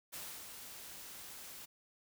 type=noise with ADSR envelope; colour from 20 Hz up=white; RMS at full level=-45 dBFS; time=0.12-1.66 s; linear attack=22 ms; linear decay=300 ms; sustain=-5 dB; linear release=15 ms; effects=none